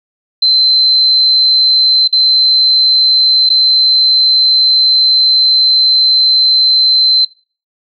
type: tone with dropouts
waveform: sine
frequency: 4084 Hz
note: C8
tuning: 43 cents flat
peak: -6 dBFS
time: 0.42-7.25 s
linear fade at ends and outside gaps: 5 ms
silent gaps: 2.077-2.126 / 3.492-3.5 s
effects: noise-tail reverb RT60 0.4 s tail -22 dB re dry